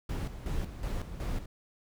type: noise with tremolo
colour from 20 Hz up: brown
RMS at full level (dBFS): -33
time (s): 0.09-1.46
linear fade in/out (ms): 5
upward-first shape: square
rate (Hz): 2.7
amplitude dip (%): 65
effects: none